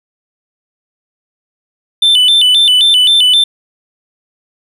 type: tone with vibrato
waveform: triangle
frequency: 3260 Hz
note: G#7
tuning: 33 cents flat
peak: -4 dBFS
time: 2.02-3.44 s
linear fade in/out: 5 ms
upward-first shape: square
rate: 3.8 Hz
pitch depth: 150 cents each way
effects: none